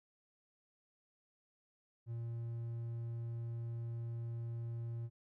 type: tone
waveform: triangle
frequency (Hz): 116.54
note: A#2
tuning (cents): 0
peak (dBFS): -37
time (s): 2.06-5.1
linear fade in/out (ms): 50
effects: none